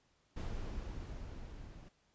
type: noise with level ramp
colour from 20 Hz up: brown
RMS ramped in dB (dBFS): -39 to -51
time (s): 0.36-1.89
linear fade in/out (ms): 10
effects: pink hiss -74 dBFS RMS until 2.14 s + resampled to 16000 Hz